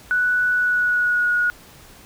sine tone with pitch glide, 1480 to 1450.4 Hz, F#6 to F#6, 0 to -35 cents, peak -16 dBFS, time 0.11-1.5 s, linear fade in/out 0 ms, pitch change -35 cents, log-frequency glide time 0.5-1.32 s, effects pink hiss -46 dBFS RMS until 2.05 s

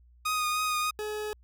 sawtooth tone with vibrato, 1240 Hz, D#6, 6 cents flat, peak -23 dBFS, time 0.25-0.91 s, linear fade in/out 10 ms, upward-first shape triangle, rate 3.3 Hz, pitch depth 22 cents each way
40% pulse tone, 424.1 Hz, G#4, 36 cents sharp, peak -31 dBFS, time 0.99-1.33 s, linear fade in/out 0 ms
effects added 60 Hz sine -55 dBFS peak until 1.43 s

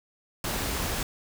pink noise, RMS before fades -30 dBFS, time 0.44-1.03 s, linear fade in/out 2 ms, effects none

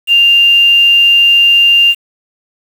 sine tone with quantisation, 2794 Hz, F7, in tune, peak -4 dBFS, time 0.07-1.95 s, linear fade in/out 50 ms, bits 5, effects none

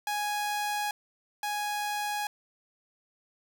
sawtooth tone pair in turn, 830.6 / 830.6 Hz, G#5 / G#5, 0 / 0 cents, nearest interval unison, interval 0 cents, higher neither, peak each -25 / -26 dBFS, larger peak first, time 0.07-0.91 / 1.43-2.27 s, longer neither, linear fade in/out 2 ms, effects none

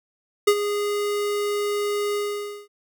square tone with ADSR envelope, 411.7 Hz, G#4, 15 cents flat, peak -12 dBFS, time 0.47-2.68 s, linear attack 9 ms, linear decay 63 ms, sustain -11 dB, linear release 530 ms, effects none

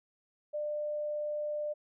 sine tone, 597 Hz, D5, 28 cents sharp, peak -32 dBFS, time 0.53-1.74 s, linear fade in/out 20 ms, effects none

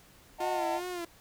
triangle chord, D# diminished, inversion none, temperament just, 622.3 / 746.7 / 896 Hz, D#5 / F#5 / A5, 0 / +16 / +31 cents, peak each -32 dBFS, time 0.38-0.81 s, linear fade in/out 50 ms
sawtooth tone with vibrato, 349.2 Hz, F4, in tune, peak -31 dBFS, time 0.4-1.05 s, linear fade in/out 5 ms, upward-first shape sine, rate 2.6 Hz, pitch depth 68 cents each way
effects pink hiss -58 dBFS RMS until 1.2 s

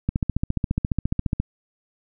click train, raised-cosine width 5 ms, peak -9 dBFS, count 20, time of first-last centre 0.09-1.4 s, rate 14.5 Hz, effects none

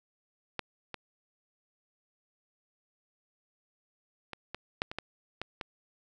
clicks, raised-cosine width 0.3 ms, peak -16 / -22 / -23 / -21 / -12 / -23 / -18 / -19 / -20 dBFS, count 9, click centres 0.593 / 0.943 / 4.333 / 4.546 / 4.819 / 4.915 / 4.986 / 5.416 / 5.612 s, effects none

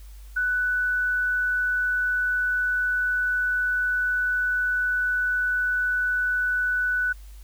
sine tone, 1488 Hz, F#6, 9 cents sharp, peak -21 dBFS, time 0.36-7.13 s, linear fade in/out 10 ms, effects added 50 Hz sine -40 dBFS peak until 7.43 s + white hiss -56 dBFS RMS until 7.43 s

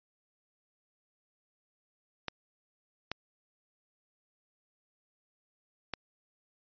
clicks, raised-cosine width 0.2 ms, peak -16 dBFS, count 3, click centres 2.283 / 3.116 / 5.937 s, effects resampled to 11025 Hz

